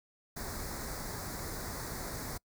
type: band-stop noise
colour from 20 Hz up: pink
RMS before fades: -40 dBFS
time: 0.36-2.38 s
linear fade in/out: 10 ms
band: 2100 to 4100 Hz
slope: 48 dB/octave
effects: noise-tail reverb RT60 0.1 s tail -25 dB re dry